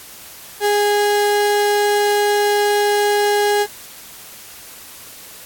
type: tone pair together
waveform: 35% pulse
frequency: 412.4 / 824.8 Hz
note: G#4 / G#5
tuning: -12 / -12 cents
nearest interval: octave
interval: 1200 cents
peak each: -13 / -22 dBFS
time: 0.6-3.67 s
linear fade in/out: 50 ms
effects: white hiss -38 dBFS RMS until 5.45 s + AAC 64 kbps

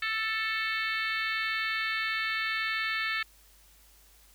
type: harmonic tone with a mistuned harmonic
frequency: 440.8 Hz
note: A4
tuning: 3 cents sharp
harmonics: 3 / 4 / 5 / 6 / 7 / 8 / 9 / 10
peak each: -36 / -32 / -34 / -38 / -42 / -41 / -45 / -43 dBFS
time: 0.02-3.23 s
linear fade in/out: 5 ms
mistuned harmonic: 8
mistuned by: +33 cents
effects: added 50 Hz sine -60 dBFS peak until 4.34 s + white hiss -60 dBFS RMS until 4.34 s

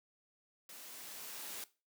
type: noise with level ramp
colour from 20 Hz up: white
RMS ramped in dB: -52 to -44 dBFS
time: 0.69-1.64 s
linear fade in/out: 2 ms
effects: noise-tail reverb RT60 0.3 s tail -18 dB re dry + high-pass 200 Hz 12 dB/octave

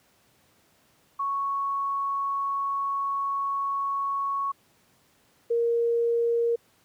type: tone pair in turn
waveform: sine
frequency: 1108.7 / 467.8 Hz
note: C#6 / A#4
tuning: 0 / +6 cents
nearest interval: octave + minor third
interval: 1494 cents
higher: first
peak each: -25 / -21 dBFS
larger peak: second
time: 1.19-4.52 / 5.5-6.56 s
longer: first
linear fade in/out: 10 ms
effects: pink hiss -63 dBFS RMS until 6.84 s + high-pass 100 Hz 12 dB/octave

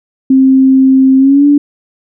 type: tone with pitch glide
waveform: sine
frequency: 264.7 to 288.7 Hz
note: C4 to D4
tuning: +20 to -30 cents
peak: -3 dBFS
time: 0.3-1.58 s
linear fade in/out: 5 ms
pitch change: +150 cents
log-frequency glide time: 1.18-1.46 s
effects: none

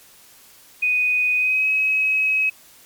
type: tone with pitch glide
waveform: sine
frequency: 2489 to 2552 Hz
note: D#7 to D#7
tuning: 0 to +43 cents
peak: -16 dBFS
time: 0.82-2.5 s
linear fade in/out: 10 ms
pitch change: +43 cents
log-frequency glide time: 1.36-1.68 s
effects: white hiss -49 dBFS RMS until 2.85 s + MP3 96 kbps

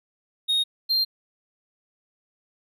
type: tone pair in turn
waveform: triangle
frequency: 3729 / 4183 Hz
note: A#7 / C8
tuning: 0 / -1 cents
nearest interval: major second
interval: 199 cents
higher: second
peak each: -18 dBFS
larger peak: neither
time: 0.48-0.64 / 0.89-1.05 s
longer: neither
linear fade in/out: 20 ms
effects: none

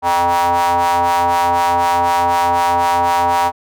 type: ring-modulated tone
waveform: square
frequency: 87.1 Hz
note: F2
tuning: 4 cents flat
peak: -10 dBFS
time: 0.02-3.52 s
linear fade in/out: 50 ms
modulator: 869 Hz
effects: none

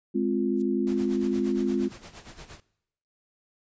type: chord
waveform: sine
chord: F minor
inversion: first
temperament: just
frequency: 209.5 / 261.9 / 349.2 Hz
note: Ab3 / C4 / F4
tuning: +15 / +2 / 0 cents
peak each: -27 dBFS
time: 0.14-1.89 s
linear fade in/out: 20 ms
type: noise with exponential growth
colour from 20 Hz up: violet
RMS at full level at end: -41 dBFS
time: 0.53-0.62 s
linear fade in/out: 5 ms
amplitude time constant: 19 ms
type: noise with tremolo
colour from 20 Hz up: pink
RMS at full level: -43 dBFS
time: 0.87-2.6 s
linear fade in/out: 0 ms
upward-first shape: sine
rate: 8.6 Hz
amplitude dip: 75%
effects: noise-tail reverb RT60 0.8 s tail -21 dB re dry + resampled to 16000 Hz

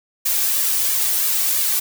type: noise with flanger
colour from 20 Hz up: blue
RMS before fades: -19 dBFS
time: 0.25-1.8 s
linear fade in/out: 10 ms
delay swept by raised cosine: 1.7 to 2.64 ms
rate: 3 Hz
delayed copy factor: +0.75
effects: none

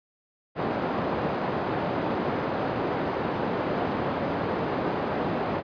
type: band-pass noise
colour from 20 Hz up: white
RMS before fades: -28 dBFS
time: 0.55-5.63 s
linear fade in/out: 50 ms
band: 120 to 730 Hz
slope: 12 dB/octave
effects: resampled to 11025 Hz

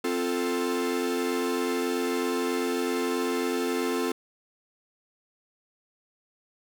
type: chord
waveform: 45% pulse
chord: F major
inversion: second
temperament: equal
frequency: 261.6 / 349.2 / 440 Hz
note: C4 / F4 / A4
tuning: 0 / 0 / 0 cents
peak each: -30 dBFS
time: 0.04-4.12 s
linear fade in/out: 5 ms
effects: none

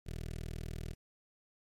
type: tone with notch filter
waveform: 15% pulse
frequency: 40.06 Hz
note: E1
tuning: 49 cents flat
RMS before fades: -41 dBFS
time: 0.06-0.94 s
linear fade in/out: 10 ms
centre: 1000 Hz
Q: 0.73
effects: MP3 64 kbps

